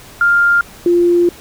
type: tone pair in turn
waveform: sine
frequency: 1400 / 348 Hz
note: F6 / F4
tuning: +4 / -6 cents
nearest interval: 2 octaves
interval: 2410 cents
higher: first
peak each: -8 / -8 dBFS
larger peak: neither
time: 0.21-0.61 / 0.86-1.29 s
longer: second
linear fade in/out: 2 ms
effects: pink hiss -38 dBFS RMS until 1.4 s